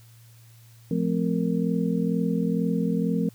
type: tone cluster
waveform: sine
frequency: 174.5 / 216.7 / 258.8 / 462.6 Hz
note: F3 / A3 / C4 / A#4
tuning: -1 / -26 / -19 / -13 cents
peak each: -25 / -27 / -28 / -31 dBFS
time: 0.91-3.29 s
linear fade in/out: 2 ms
effects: added 115 Hz sine -49 dBFS peak until 3.34 s + white hiss -58 dBFS RMS until 3.34 s